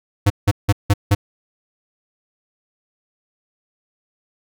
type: tone bursts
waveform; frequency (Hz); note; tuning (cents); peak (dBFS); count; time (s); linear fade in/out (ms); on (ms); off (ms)
square; 101.1; G#2; -46; -11; 5; 0.26-1.15; 10; 42; 170
effects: none